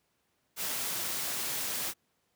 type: noise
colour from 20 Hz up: white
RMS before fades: -34 dBFS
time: 0.56-1.94 s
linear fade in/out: 50 ms
effects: pink hiss -75 dBFS RMS until 2.35 s + high-pass 100 Hz 12 dB/octave